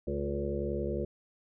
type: harmonic tone with a mistuned harmonic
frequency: 71 Hz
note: C#2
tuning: 42 cents sharp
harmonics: 1 / 2 / 3 / 5 / 6 / 7 / 8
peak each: -37 / -40 / -38 / -36 / -40 / -38 / -40 dBFS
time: 0.07-1.05 s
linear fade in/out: 5 ms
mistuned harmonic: 7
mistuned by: -27 cents
effects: none